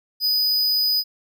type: tone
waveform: square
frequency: 4978 Hz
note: D#8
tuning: in tune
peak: -18 dBFS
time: 0.2-1.04 s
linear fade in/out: 50 ms
effects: none